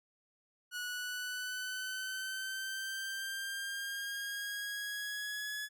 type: exponential sweep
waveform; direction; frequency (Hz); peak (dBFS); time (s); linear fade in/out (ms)
sawtooth; up; 1463 to 1700; -34; 0.71-5.69; 50
effects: none